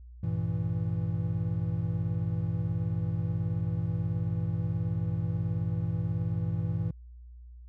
triangle chord, E diminished, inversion first, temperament equal, 98 / 116.54 / 164.81 Hz, G2 / Bb2 / E3, 0 / 0 / 0 cents, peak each -30 / -30 / -30 dBFS, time 0.23-6.91 s, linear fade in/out 5 ms, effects added 60 Hz sine -45 dBFS peak until 7.68 s

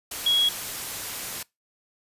sine tone in noise, 3320 Hz, G#7, 1 cent flat, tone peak -18 dBFS, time 0.26-0.49 s, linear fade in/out 5 ms, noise white, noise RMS -33 dBFS, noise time 0.11-1.43 s, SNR +12 dB, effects noise-tail reverb RT60 0.2 s tail -23 dB re dry + resampled to 32000 Hz

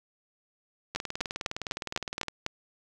two click trains, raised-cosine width 0.2 ms, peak -12 / -16 dBFS, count 7 / 27, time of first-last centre 0.96-2.464 / 0.95-2.283 s, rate 3.99 / 19.5 Hz, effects none

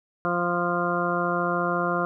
harmonic tone, 174.61 Hz, F3, in tune, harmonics 1 / 2 / 3 / 4 / 6 / 7 / 8, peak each -30 / -30 / -30 / -30 / -30 / -30 / -30 dBFS, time 0.25-2.05 s, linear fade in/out 0 ms, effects none

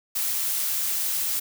blue noise, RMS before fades -26 dBFS, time 0.15-1.4 s, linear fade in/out 10 ms, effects none

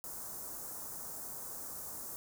white band-stop noise, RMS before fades -44 dBFS, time 0.04-2.16 s, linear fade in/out 0 ms, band 1300 to 6400 Hz, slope 24 dB/octave, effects none

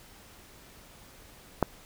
click, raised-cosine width 1 ms, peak -8 dBFS, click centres 1.627 s, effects pink hiss -53 dBFS RMS until 1.85 s

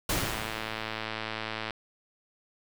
pink noise with exponential decay, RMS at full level -26 dBFS, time 0.09-1.06 s, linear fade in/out 5 ms, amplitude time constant 210 ms
click train, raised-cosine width 0.3 ms, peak -17 dBFS, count 169, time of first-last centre 0.18-1.707 s, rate 110 Hz
effects none

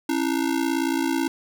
square ring-modulated tone, 300.6 Hz, D4, 40 cents sharp, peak -19 dBFS, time 0.09-1.28 s, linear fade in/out 2 ms, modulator 29.1 Hz, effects none

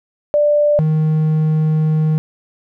sine / triangle tone pair in turn, 590 / 155.93 Hz, D5 / D#3, +8 / +4 cents, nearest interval octave + major seventh, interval 2304 cents, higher first, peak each -10 dBFS, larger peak neither, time 0.34-0.79 / 0.79-2.18 s, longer second, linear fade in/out 0 ms, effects none

